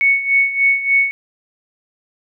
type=tone with tremolo; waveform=sine; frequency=2217 Hz; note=C#7; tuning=in tune; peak=-9 dBFS; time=0.01-1.11 s; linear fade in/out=0 ms; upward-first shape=sine; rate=3.4 Hz; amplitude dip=75%; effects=none